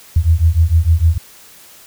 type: beating tone pair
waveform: sine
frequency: 79 / 85.6 Hz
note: D#2 / F2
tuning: +27 / -34 cents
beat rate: 6.6 Hz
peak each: -12 dBFS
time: 0.16-1.18 s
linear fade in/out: 5 ms
effects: white hiss -42 dBFS RMS until 1.86 s